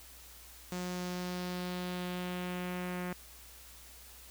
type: tone with low-pass filter sweep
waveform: sawtooth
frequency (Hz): 179.8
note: F#3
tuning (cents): -49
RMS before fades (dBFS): -38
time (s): 0.72-3.13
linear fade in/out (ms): 2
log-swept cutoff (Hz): 7200 to 2100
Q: 1.8
effects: added 60 Hz sine -57 dBFS peak until 4.3 s + white hiss -54 dBFS RMS until 4.3 s